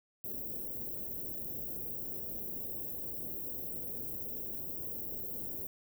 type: band-stop noise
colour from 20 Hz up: white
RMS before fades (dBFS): -40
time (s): 0.24-5.67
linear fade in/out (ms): 2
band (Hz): 510 to 16000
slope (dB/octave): 24
effects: none